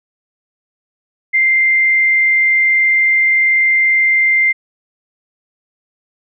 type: tone with frequency modulation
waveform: sine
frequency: 2093 Hz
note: C7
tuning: in tune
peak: -9 dBFS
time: 1.33-4.53 s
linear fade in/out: 20 ms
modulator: 41.5 Hz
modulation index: 0.29
effects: none